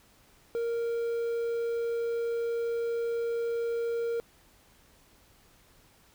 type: tone with quantisation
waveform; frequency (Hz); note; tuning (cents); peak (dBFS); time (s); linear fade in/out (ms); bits
triangle; 466.2; A#4; 0; -26; 0.55-4.2; 0; 9
effects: pink hiss -61 dBFS RMS until 6.14 s